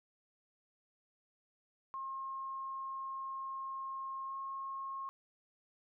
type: tone with pitch glide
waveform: sine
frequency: 1072 to 1080.7 Hz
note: C6 to C#6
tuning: +42 to -44 cents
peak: -39 dBFS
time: 1.94-5.09 s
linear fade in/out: 0 ms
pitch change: +14 cents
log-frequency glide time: 4.26-4.34 s
effects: none